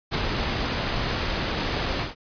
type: noise with ADSR envelope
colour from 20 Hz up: pink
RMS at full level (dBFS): -22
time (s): 0.11-2.15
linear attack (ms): 38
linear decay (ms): 9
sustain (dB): -4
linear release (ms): 150
effects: resampled to 11025 Hz